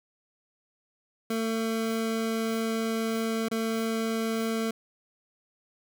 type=tone with dropouts; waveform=25% pulse; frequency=224.6 Hz; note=A3; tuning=36 cents sharp; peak=-23 dBFS; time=1.3-4.71 s; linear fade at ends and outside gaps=5 ms; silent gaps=3.485-3.513 s; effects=none